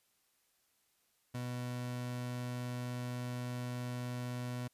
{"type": "tone", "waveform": "30% pulse", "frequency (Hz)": 123.47, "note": "B2", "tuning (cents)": 0, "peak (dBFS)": -35, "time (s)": [1.34, 4.68], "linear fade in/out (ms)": 10, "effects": ["white hiss -75 dBFS RMS until 4.73 s", "resampled to 32000 Hz"]}